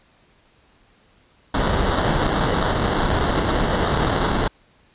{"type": "noise with sample-and-hold", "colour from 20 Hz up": "pink", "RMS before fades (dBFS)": -20, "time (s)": [1.54, 4.48], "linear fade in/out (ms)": 5, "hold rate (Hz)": 2450, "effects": ["pink hiss -57 dBFS RMS until 4.94 s", "resampled to 8000 Hz"]}